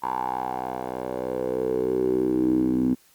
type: tone with band-pass filter sweep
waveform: 10% pulse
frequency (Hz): 63.3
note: B1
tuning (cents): +43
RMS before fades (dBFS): -25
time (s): 0.02-2.95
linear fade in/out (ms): 20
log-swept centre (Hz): 940 to 260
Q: 6.7
effects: white hiss -58 dBFS RMS until 3.14 s + Opus 48 kbps